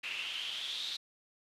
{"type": "noise with band-pass filter sweep", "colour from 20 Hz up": "pink", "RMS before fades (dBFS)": -39, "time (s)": [0.03, 0.97], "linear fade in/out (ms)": 10, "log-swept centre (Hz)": [2600, 3900], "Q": 6.9, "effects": ["resampled to 32000 Hz"]}